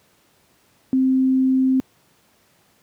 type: tone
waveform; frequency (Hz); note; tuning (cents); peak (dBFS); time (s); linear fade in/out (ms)
sine; 261.6; C4; 0; -14; 0.93-1.8; 0
effects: pink hiss -59 dBFS RMS until 2.82 s + high-pass 100 Hz 12 dB/octave